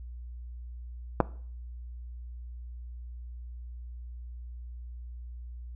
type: clicks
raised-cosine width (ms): 1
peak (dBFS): -6 / -19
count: 2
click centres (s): 1.203 / 1.209
effects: noise-tail reverb RT60 0.5 s tail -19 dB re dry + added 60 Hz sine -39 dBFS peak until 5.75 s